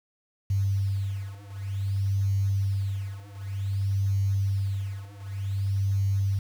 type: beating tone pair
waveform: sine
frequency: 98 / 98.54 Hz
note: G2 / G2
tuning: 0 / +10 cents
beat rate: 0.54 Hz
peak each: -28 / -27 dBFS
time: 0.5-6.39 s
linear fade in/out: 5 ms
effects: 8-bit